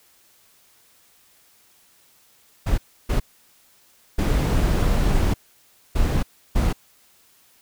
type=noise bursts at uneven times; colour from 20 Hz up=brown; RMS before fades=-19 dBFS; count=5; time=2.66-2.78 / 3.09-3.2 / 4.18-5.34 / 5.95-6.23 / 6.55-6.73 s; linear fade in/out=10 ms; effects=white hiss -57 dBFS RMS until 7.61 s